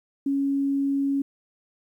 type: tone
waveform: sine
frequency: 277.2 Hz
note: C#4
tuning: in tune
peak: -21 dBFS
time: 0.26-1.22 s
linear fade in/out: 5 ms
effects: 10-bit